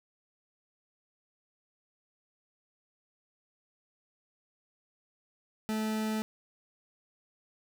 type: tone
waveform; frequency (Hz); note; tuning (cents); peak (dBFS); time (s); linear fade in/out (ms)
40% pulse; 217.5; A3; -20; -29; 5.69-6.22; 0
effects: 11-bit